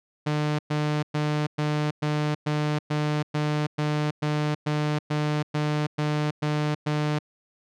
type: tone bursts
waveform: sawtooth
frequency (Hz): 150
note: D3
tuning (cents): +37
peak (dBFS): -19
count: 16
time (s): 0.26-7.19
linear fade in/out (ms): 10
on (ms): 330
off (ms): 110
effects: low-pass 5000 Hz 12 dB/octave